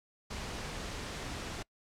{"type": "noise", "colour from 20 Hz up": "pink", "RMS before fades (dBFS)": -40, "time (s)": [0.3, 1.63], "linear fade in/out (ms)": 10, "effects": ["noise-tail reverb RT60 0.1 s tail -25 dB re dry", "low-pass 7000 Hz 12 dB/octave"]}